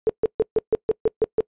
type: tone bursts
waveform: sine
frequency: 440.1 Hz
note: A4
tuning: in tune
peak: -14 dBFS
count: 9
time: 0.07-1.406 s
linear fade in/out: 0 ms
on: 24 ms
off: 140 ms
effects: noise-tail reverb RT60 0.1 s tail -26 dB re dry + resampled to 8000 Hz